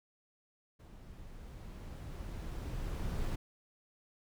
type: noise with level ramp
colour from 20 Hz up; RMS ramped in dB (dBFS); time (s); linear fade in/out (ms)
brown; -53 to -35; 0.79-3.36; 10
effects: none